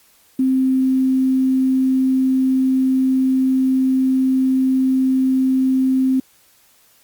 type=tone with quantisation; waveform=sine; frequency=261.6 Hz; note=C4; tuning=in tune; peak=-13 dBFS; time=0.39-6.2 s; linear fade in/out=5 ms; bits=7; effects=white hiss -54 dBFS RMS until 7.03 s + Opus 48 kbps